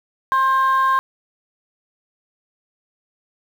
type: tone pair together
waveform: sine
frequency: 1061 / 1589.7 Hz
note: C6 / G6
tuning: +24 / +24 cents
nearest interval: perfect fifth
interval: 700 cents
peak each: -13 / -21 dBFS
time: 0.32-0.99 s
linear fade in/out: 0 ms
effects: tanh soft clip ceiling -10 dBFS + 7-bit